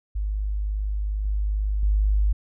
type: tone with level steps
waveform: sine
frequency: 51.2 Hz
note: G#1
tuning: 24 cents flat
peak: -23 / -21 / -17 dBFS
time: 0.15-2.33 s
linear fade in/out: 10 ms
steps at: 1.25 / 1.83 s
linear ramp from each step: 2 ms
effects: none